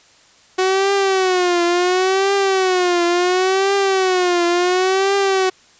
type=tone with vibrato; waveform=sawtooth; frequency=370.4 Hz; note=F#4; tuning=2 cents sharp; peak=-10 dBFS; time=0.58-5.5 s; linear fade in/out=10 ms; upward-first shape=triangle; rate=0.71 Hz; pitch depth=130 cents each way; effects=white hiss -50 dBFS RMS until 5.79 s + resampled to 16000 Hz